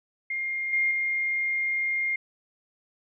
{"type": "tone with level steps", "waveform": "sine", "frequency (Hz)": 2121, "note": "C7", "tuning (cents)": 23, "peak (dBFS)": [-27, -21, -24], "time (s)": [0.3, 2.16], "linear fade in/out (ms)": 5, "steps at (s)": [0.73, 0.91], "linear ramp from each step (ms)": 2, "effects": []}